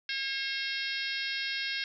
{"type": "harmonic tone", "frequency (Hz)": 540, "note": "C#5", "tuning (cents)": -45, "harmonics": [3, 4, 5, 6, 7, 8, 9, 10], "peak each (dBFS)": [-37, -38, -39, -40, -40, -41, -42, -42], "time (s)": [0.09, 1.84], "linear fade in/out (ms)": 2, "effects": []}